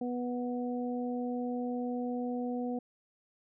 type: harmonic tone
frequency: 245.6 Hz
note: B3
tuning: 9 cents flat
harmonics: 1 / 2 / 3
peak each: -33 / -38 / -42 dBFS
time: 0.01-2.79 s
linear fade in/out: 5 ms
effects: none